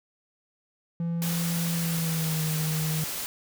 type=tone with pitch glide; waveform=triangle; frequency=168.8 to 156.59 Hz; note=E3 to D#3; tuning=+41 to +11 cents; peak=-24 dBFS; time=1-3.04 s; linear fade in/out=2 ms; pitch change=-130 cents; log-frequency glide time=1.76-2.48 s
type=noise; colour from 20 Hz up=white; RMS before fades=-33 dBFS; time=1.22-3.26 s; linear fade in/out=0 ms
effects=none